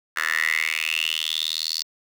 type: tone with high-pass filter sweep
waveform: 10% pulse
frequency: 79.6 Hz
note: D#2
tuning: 40 cents sharp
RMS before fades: -25 dBFS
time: 0.16-1.83 s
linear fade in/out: 10 ms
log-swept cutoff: 1600 to 4700 Hz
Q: 7.9
effects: none